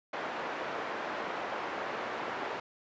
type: band-pass noise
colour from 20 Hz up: pink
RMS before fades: -37 dBFS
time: 0.13-2.6 s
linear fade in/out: 5 ms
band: 460 to 1700 Hz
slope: 12 dB/octave
effects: resampled to 16000 Hz